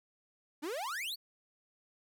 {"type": "exponential sweep", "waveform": "45% pulse", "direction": "up", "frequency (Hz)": [276.2, 4699], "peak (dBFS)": -36, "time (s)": [0.62, 1.16], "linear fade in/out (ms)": 20, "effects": []}